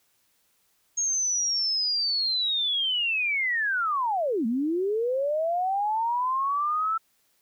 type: linear two-way sweep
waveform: sine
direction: down then up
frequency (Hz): 6570 to 215.8 to 1334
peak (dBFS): -23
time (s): 0.97-6.98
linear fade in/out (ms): 10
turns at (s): 4.46
effects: white hiss -68 dBFS RMS until 7.41 s